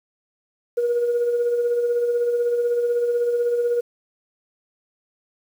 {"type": "tone with tremolo", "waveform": "sine", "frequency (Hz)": 478.3, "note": "A#4", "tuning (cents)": 44, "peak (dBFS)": -15, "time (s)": [0.77, 3.81], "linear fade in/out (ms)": 10, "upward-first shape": "sine", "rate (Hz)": 16, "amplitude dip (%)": 45, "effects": ["tanh soft clip ceiling -14 dBFS", "8-bit"]}